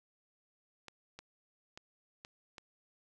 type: clicks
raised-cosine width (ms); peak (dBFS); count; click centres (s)
0.2; -30; 5; 0.883 / 1.19 / 1.775 / 2.249 / 2.582
effects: none